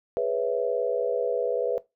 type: chord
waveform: sine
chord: C# minor seventh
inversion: second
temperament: equal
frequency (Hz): 415.3 / 493.9 / 554.4 / 659.3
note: G#4 / B4 / C#5 / E5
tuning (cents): 0 / 0 / 0 / 0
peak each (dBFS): -31 / -25 / -31 / -30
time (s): 0.17-1.78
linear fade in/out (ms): 0
effects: noise-tail reverb RT60 0.2 s tail -19 dB re dry